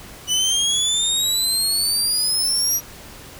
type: exponential sweep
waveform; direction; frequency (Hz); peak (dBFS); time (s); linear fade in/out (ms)
25% pulse; up; 2958 to 5800; -13; 0.27-2.81; 50
effects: pink hiss -40 dBFS RMS until 3.39 s